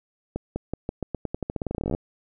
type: accelerating click train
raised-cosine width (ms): 2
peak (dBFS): -14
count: 25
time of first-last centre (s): 0.36-1.949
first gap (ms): 200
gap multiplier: 0.88
effects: none